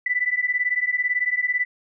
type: beating tone pair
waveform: sine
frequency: 1975.5 / 1993.5 Hz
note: B6 / B6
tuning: 0 / +16 cents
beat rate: 18 Hz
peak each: -23 dBFS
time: 0.06-1.65 s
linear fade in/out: 5 ms
effects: none